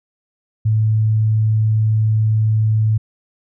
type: tone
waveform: sine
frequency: 109.1 Hz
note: A2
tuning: 14 cents flat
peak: -12 dBFS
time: 0.65-2.98 s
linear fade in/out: 10 ms
effects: none

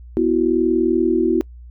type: chord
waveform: sine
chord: B suspended fourth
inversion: none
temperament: equal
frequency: 246.9 / 329.6 / 370 Hz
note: B3 / E4 / F#4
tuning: 0 / 0 / 0 cents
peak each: -21 / -17 / -18 dBFS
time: 0.17-1.41 s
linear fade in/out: 0 ms
effects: noise-tail reverb RT60 0.1 s tail -25 dB re dry + added 60 Hz sine -36 dBFS peak until 1.7 s

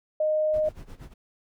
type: tone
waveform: sine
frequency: 617 Hz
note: D#5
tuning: 15 cents flat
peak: -21 dBFS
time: 0.2-0.69 s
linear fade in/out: 5 ms
type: noise with tremolo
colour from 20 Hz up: brown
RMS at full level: -39 dBFS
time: 0.53-1.14 s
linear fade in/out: 10 ms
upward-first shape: sine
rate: 8.4 Hz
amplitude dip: 85%
effects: none

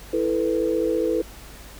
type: chord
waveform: sine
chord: E suspended fourth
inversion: none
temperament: just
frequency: 329.6 / 439.5 / 494.4 Hz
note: E4 / A4 / B4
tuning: 0 / -2 / +2 cents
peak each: -24 dBFS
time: 0.13-1.22 s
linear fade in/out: 5 ms
effects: added 50 Hz sine -43 dBFS peak until 1.79 s + pink hiss -44 dBFS RMS until 1.79 s

